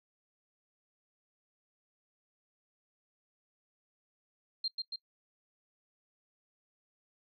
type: tone with echo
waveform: sine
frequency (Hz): 4186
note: C8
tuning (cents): 0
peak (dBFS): -30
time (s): 4.64-4.68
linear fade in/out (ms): 5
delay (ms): 140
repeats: 2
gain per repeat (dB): -3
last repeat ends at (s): 4.96
effects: noise-tail reverb RT60 0.1 s tail -21 dB re dry